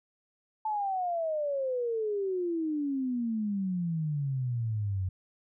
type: exponential sweep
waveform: sine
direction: down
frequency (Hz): 880 to 91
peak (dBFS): -28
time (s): 0.65-5.09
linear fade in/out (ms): 5
effects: none